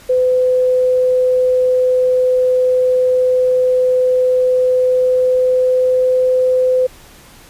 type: tone with pitch glide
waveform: sine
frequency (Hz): 507 to 509.9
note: B4 to C5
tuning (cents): +45 to -45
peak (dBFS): -10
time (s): 0.09-6.87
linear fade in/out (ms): 10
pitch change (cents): +10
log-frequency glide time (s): 4.82-6.28
effects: pink hiss -42 dBFS RMS until 7.49 s + resampled to 32000 Hz